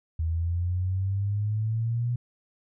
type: exponential sweep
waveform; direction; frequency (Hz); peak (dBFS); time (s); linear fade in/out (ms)
sine; up; 79.9 to 122.3; -24; 0.19-2.16; 5
effects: none